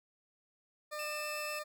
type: tone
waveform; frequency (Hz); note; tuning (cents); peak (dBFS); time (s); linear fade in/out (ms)
20% pulse; 602; D5; +43; -34; 0.91-1.64; 20
type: tone with vibrato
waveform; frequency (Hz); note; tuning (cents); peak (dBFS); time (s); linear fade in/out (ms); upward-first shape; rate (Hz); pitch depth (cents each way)
sawtooth; 2637; E7; 0; -37; 0.99-1.59; 2; sine; 8.1; 8
effects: none